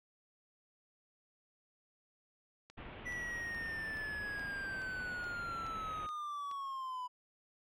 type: click train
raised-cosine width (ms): 0.2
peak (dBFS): -37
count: 10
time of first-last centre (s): 2.7-6.514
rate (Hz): 2.36
type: low-pass noise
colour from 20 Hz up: pink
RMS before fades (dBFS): -49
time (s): 2.77-6.07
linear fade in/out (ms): 10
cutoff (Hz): 3200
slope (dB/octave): 48
type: linear sweep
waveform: triangle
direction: down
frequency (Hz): 1971 to 987.8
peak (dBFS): -37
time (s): 3.05-7.08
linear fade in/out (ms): 20
effects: none